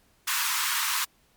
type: high-pass noise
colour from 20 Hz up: pink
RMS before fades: -27 dBFS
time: 0.27-1.05 s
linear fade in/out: 10 ms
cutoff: 930 Hz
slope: 96 dB/octave
effects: pink hiss -64 dBFS RMS until 1.36 s + MP3 96 kbps